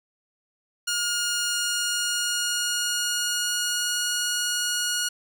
10% pulse tone with pitch glide, 1425 to 1444.1 Hz, F6 to F#6, +34 to -42 cents, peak -15 dBFS, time 0.87-5.09 s, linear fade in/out 10 ms, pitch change +24 cents, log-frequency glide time 1.47-4.07 s, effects none

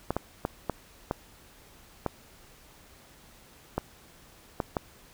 clicks, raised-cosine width 1 ms, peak -13 dBFS, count 9, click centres 0.106 / 0.166 / 0.451 / 0.697 / 1.111 / 2.063 / 3.78 / 4.602 / 4.768 s, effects pink hiss -55 dBFS RMS until 5.13 s

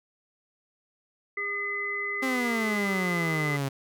harmonic tone, 405.5 Hz, G#4, 41 cents flat, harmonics 1 / 3 / 5, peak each -38 / -38 / -29 dBFS, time 1.37-3.57 s, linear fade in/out 5 ms
sawtooth exponential sweep, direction down, 267.9 to 134.8 Hz, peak -23 dBFS, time 2.22-3.69 s, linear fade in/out 10 ms
effects none

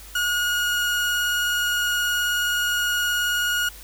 30% pulse tone with vibrato, 1442 Hz, F#6, 45 cents flat, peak -18 dBFS, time 0.15-3.69 s, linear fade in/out 5 ms, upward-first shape triangle, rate 19 Hz, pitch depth 14 cents each way, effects added 50 Hz sine -43 dBFS peak until 3.83 s + white hiss -44 dBFS RMS until 3.83 s

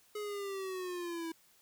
square linear sweep, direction down, 423 to 324.9 Hz, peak -38 dBFS, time 0.15-1.32 s, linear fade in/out 5 ms, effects white hiss -66 dBFS RMS until 1.61 s

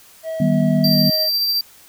triangle tone with pitch glide, 645 to 626.6 Hz, E5 to D#5, -38 to +12 cents, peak -21 dBFS, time 0.23-1.3 s, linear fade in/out 50 ms, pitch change -50 cents, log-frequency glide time 0.88-0.96 s
sine chord, Eb augmented, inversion none, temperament just, 155.56 / 194.45 / 243.1 Hz, Eb3 / G3 / B3, 0 / -14 / -27 cents, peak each -18 dBFS, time 0.4-1.1 s, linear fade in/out 5 ms
square tone with tremolo, 4699 Hz, D8, in tune, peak -16 dBFS, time 0.84-1.61 s, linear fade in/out 2 ms, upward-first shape sine, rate 14 Hz, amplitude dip 25%
effects white hiss -47 dBFS RMS until 1.88 s

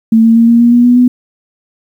sine tone with pitch steps, 224.1 / 227.4 / 230.7 / 234 / 237.4 / 240.9 / 244.4 / 247.9 Hz, A3 / A#3 / A#3 / A#3 / A#3 / B3 / B3 / B3, +32 / -43 / -18 / +7 / +32 / -43 / -18 / +7 cents, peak -3 dBFS, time 0.12-1.08 s, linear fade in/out 5 ms, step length 120 ms, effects 7-bit

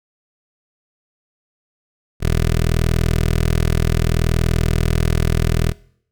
15% pulse tone with notch filter, 40.67 Hz, E1, 23 cents flat, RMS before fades -17 dBFS, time 2.2-5.74 s, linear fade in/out 50 ms, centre 870 Hz, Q 1.6, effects noise-tail reverb RT60 0.6 s tail -21 dB re dry

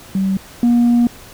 sine tone pair in turn, 192.3 / 238.8 Hz, G3 / A#3, -33 / +42 cents, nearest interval major third, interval 375 cents, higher second, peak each -13 / -7 dBFS, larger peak second, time 0.15-0.37 / 0.63-1.07 s, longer second, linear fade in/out 2 ms, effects tanh soft clip ceiling -8 dBFS + pink hiss -39 dBFS RMS until 1.33 s

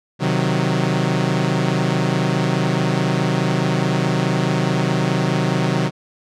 sawtooth chord, C diminished, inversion none, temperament equal, 130.81 / 155.56 / 185 Hz, C3 / Eb3 / Gb3, 0 / 0 / 0 cents, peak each -17 dBFS, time 0.19-5.91 s, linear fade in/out 50 ms, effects low-pass 6000 Hz 12 dB/octave

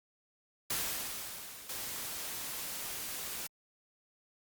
white noise with exponential decay, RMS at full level -33 dBFS, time 0.7-3.05 s, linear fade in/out 5 ms, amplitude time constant 510 ms
white noise, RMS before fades -40 dBFS, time 1.69-3.47 s, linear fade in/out 5 ms
effects Opus 48 kbps

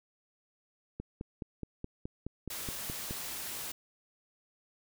click train, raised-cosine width 3 ms, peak -25 dBFS, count 11, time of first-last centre 1-3.11 s, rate 4.74 Hz
white noise, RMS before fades -40 dBFS, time 2.5-3.72 s, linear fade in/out 5 ms
effects none

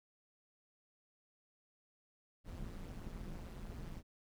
brown noise with amplitude modulation, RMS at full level -43 dBFS, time 2.44-4.03 s, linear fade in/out 50 ms, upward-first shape sine, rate 174 Hz, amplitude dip 80%, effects none

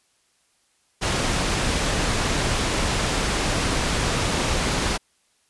pink low-pass noise, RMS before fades -23 dBFS, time 1.01-4.98 s, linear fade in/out 20 ms, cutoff 8100 Hz, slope 12 dB/octave, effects white hiss -65 dBFS RMS until 5.49 s + resampled to 24000 Hz

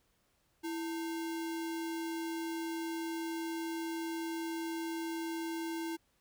sine tone with sample-and-hold, 329.6 Hz, E4, in tune, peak -35 dBFS, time 0.63-5.97 s, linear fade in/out 20 ms, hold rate 1225 Hz, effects pink hiss -74 dBFS RMS until 6.2 s

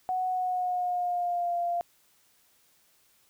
sine tone with pitch glide, 740 to 694.4 Hz, F#5 to F5, 0 to -10 cents, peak -26 dBFS, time 0.09-1.81 s, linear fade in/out 0 ms, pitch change -110 cents, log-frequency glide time 0.28-1.56 s, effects white hiss -65 dBFS RMS until 3.29 s

